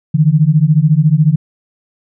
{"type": "beating tone pair", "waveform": "sine", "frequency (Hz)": [146.83, 160.83], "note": ["D3", "E3"], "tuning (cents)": [0, -42], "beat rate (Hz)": 14, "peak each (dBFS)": -10, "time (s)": [0.14, 1.36], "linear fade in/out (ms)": 10, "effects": []}